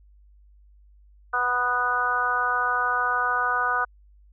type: harmonic tone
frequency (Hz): 246.9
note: B3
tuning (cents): 0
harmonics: 2 / 3 / 4 / 5 / 6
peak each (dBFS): -36 / -30 / -29 / -25 / -25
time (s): 1.33-3.85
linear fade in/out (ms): 10
effects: added 50 Hz sine -51 dBFS peak until 4.32 s